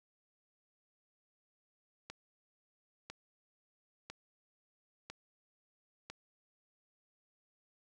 click train, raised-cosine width 0.2 ms, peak -27 dBFS, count 5, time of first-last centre 2.1-6.1 s, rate 1 Hz, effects 11-bit

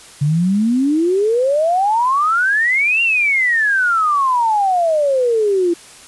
sine exponential two-way sweep, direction up then down, 140.1 to 2794 to 335 Hz, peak -12 dBFS, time 0.21-5.74 s, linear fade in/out 10 ms, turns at 3.02 s, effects white hiss -40 dBFS RMS until 6.07 s + resampled to 24000 Hz

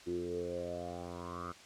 10% pulse tone with low-pass filter sweep, 87.31 Hz, F2, in tune, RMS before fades -40 dBFS, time 0.06-1.53 s, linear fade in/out 20 ms, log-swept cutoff 330 to 1300 Hz, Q 8.2, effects white hiss -55 dBFS RMS until 1.65 s + low-pass 6000 Hz 12 dB/octave

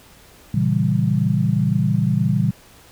sine chord, A# diminished seventh, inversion none, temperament equal, 116.54 / 138.59 / 164.81 / 196 Hz, A#2 / C#3 / E3 / G3, 0 / 0 / 0 / 0 cents, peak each -21 dBFS, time 0.54-2.51 s, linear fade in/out 5 ms, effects pink hiss -48 dBFS RMS until 2.91 s

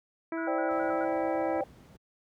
harmonic tone, 327.9 Hz, E4, 9 cents flat, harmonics 1 / 2 / 3 / 4 / 5 / 6 / 7, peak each -32 / -38 / -42 / -44 / -46 / -48 / -49 dBFS, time 0.32-1.61 s, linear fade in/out 2 ms
sine tone with vibrato, 1379 Hz, F6, 22 cents flat, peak -37 dBFS, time 0.37-1.05 s, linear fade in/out 10 ms, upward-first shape square, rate 4.7 Hz, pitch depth 90 cents each way
sine chord, C suspended second, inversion none, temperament equal, 523.3 / 587.3 / 784 Hz, C5 / D5 / G5, 0 / 0 / 0 cents, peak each -33 dBFS, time 0.47-1.64 s, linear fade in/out 5 ms
brown noise, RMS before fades -48 dBFS, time 0.7-1.97 s, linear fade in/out 10 ms
effects high-pass 100 Hz 12 dB/octave

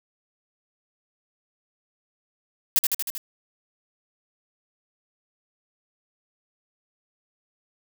blue noise with echo, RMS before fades -18 dBFS, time 2.76-2.79 s, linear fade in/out 0 ms, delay 78 ms, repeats 5, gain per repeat -3 dB, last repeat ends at 3.18 s, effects none

